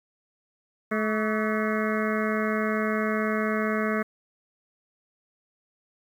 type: harmonic tone with a mistuned harmonic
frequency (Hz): 215.6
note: A3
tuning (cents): -35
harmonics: 1 / 2 / 3 / 5 / 6 / 7 / 8 / 9 / 10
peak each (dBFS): -27 / -30 / -32 / -34 / -35 / -35 / -36 / -37 / -37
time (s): 0.91-4.03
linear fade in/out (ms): 10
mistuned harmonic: 5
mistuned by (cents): +83
effects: 9-bit